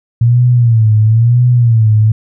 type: tone with vibrato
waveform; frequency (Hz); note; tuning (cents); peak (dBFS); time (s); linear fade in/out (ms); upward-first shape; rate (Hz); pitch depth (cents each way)
sine; 115.4; A#2; -17; -5; 0.21-2.12; 5; sine; 1; 120
effects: none